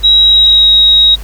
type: tone with pitch glide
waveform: sine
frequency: 3851 to 3798 Hz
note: B7 to A#7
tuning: -44 to +32 cents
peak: -3 dBFS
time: 0.03-1.16 s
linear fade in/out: 20 ms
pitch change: -24 cents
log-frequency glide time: 0.14-0.7 s
effects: added 50 Hz sine -22 dBFS peak until 1.23 s + pink hiss -35 dBFS RMS until 1.23 s